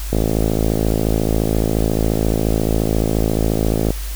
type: click train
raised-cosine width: 2 ms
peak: -4 dBFS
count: 206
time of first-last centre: 0.13-3.905 s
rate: 54.3 Hz
effects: added 50 Hz sine -23 dBFS peak until 4.15 s + white hiss -34 dBFS RMS until 4.15 s